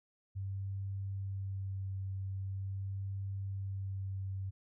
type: tone with vibrato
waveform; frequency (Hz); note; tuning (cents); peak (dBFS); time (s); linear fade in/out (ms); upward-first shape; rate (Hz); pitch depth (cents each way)
sine; 97; G2; -18; -36; 0.35-4.51; 20; sine; 0.43; 14
effects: none